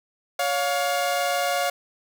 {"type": "tone pair together", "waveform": "sawtooth", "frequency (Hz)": [562, 708.1], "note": ["C#5", "F5"], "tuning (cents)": [24, 24], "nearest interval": "major third", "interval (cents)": 400, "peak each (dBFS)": [-22, -20], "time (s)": [0.39, 1.7], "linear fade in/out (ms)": 5, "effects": ["8-bit"]}